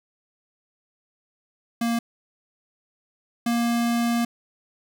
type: tone pair in turn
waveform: square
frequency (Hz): 233.1 / 235.3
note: A#3 / A#3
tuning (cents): 0 / +16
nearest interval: unison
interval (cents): 16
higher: second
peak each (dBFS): -22 / -21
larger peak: second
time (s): 1.81-1.99 / 3.46-4.25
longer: second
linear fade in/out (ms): 5
effects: 9-bit